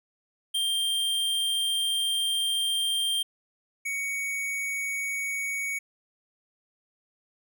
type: tone pair in turn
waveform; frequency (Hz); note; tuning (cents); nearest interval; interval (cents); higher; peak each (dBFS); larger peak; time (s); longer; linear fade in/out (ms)
square; 3177 / 2237; G7 / C#7; +23 / +15; tritone; 608; first; -25 / -29; first; 0.54-3.23 / 3.85-5.79; first; 10
effects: none